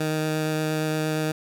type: tone with vibrato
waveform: 15% pulse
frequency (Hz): 155.56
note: D#3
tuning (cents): 0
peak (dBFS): -17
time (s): 0-1.32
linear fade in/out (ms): 5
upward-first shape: triangle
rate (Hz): 8.6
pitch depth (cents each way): 9
effects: none